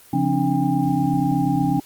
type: tone cluster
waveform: sine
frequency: 138.7 / 174.5 / 267.3 / 295.6 / 803 Hz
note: C#3 / F3 / C4 / D4 / G5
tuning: +1 / -1 / +37 / +11 / +41 cents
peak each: -24 / -24 / -22 / -23 / -25 dBFS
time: 0.13-1.8 s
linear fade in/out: 5 ms
effects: white hiss -48 dBFS RMS until 1.85 s + Opus 32 kbps